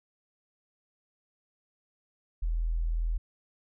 sine tone, 41.2 Hz, E1, in tune, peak -26 dBFS, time 2.42-3.18 s, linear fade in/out 10 ms, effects none

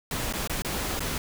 pink noise with dropouts, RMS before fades -30 dBFS, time 0.11-1.18 s, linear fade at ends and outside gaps 2 ms, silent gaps 0.326-0.336 / 0.475-0.496 / 0.621-0.647 / 0.995-1.004 s, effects none

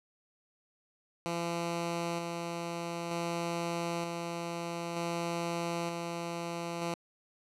10% pulse tone with tremolo, 170 Hz, F3, 46 cents flat, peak -24 dBFS, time 1.26-6.94 s, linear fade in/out 0 ms, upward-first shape square, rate 0.54 Hz, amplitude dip 30%, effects low-pass 10000 Hz 12 dB/octave

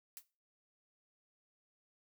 blue noise with exponential decay, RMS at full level -43 dBFS, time 0.17-0.24 s, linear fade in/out 0 ms, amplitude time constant 15 ms, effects noise-tail reverb RT60 0.3 s tail -17 dB re dry

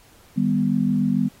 sine chord, Eb augmented, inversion none, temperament equal with one note detuned, 155.56 / 200 / 246.9 Hz, Eb3 / G3 / B3, 0 / +35 / 0 cents, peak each -25 / -21 / -21 dBFS, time 0.36-1.29 s, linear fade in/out 20 ms, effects pink hiss -53 dBFS RMS until 1.4 s + AAC 48 kbps

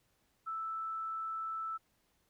sine tone, 1318.5 Hz, E6, in tune, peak -36 dBFS, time 0.46-1.78 s, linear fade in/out 20 ms, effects pink hiss -75 dBFS RMS until 2.29 s

